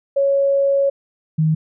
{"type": "tone pair in turn", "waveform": "sine", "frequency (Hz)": [554.4, 157.2], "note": ["C#5", "D#3"], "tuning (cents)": [0, 18], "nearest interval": "octave + minor seventh", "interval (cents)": 2182, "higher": "first", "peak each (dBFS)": -13, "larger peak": "neither", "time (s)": [[0.16, 0.9], [1.38, 1.55]], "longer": "first", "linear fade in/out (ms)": 10, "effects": []}